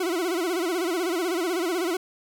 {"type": "tone with vibrato", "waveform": "40% pulse", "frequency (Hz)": 349.6, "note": "F4", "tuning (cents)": 2, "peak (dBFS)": -23, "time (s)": [0, 1.97], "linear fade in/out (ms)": 5, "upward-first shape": "sine", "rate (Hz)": 16, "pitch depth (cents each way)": 140, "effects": []}